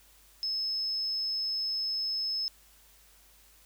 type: tone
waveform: sine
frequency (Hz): 5200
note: E8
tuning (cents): -24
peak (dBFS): -29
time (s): 0.43-2.48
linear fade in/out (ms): 0
effects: added 50 Hz sine -63 dBFS peak until 3.65 s + white hiss -60 dBFS RMS until 3.65 s